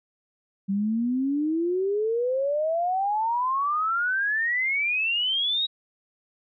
sine exponential sweep, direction up, 191.9 to 3850 Hz, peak -22 dBFS, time 0.68-5.67 s, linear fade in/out 20 ms, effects none

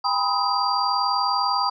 sine tone cluster, 803 / 977 / 1017 / 1259 / 4737 Hz, G5 / B5 / C6 / D#6 / D8, +41 / -19 / -50 / +20 / +14 cents, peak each -26 dBFS, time 0.04-1.7 s, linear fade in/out 10 ms, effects none

